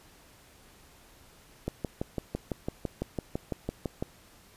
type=click train; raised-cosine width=2 ms; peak=-17 dBFS; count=15; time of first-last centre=1.68-4.025 s; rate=5.97 Hz; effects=pink hiss -57 dBFS RMS until 4.56 s + resampled to 32000 Hz